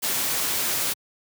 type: noise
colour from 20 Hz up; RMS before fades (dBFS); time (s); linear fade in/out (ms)
white; -25; 0.02-0.94; 20
effects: high-pass 100 Hz 12 dB/octave